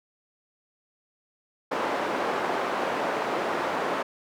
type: band-pass noise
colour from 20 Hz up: white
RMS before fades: -28 dBFS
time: 1.71-4.03 s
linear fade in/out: 10 ms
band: 320 to 970 Hz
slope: 12 dB/octave
effects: none